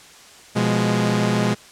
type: chord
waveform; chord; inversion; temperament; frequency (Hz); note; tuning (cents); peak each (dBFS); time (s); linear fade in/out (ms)
sawtooth; F diminished; second; equal; 123.47 / 174.61 / 207.7; Cb3 / F3 / Ab3; 0 / 0 / 0; -18 / -21 / -16; 0.55-1.55; 20
effects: white hiss -45 dBFS RMS until 1.71 s + low-pass 8000 Hz 12 dB/octave